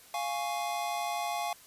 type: chord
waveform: square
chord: Db major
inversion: first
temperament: equal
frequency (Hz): 698.5 / 830.6 / 1108.7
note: F5 / Ab5 / Db6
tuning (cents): 0 / 0 / 0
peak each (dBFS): -35 / -36 / -40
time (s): 0.14-1.53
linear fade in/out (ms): 2
effects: white hiss -55 dBFS RMS until 1.66 s + resampled to 32000 Hz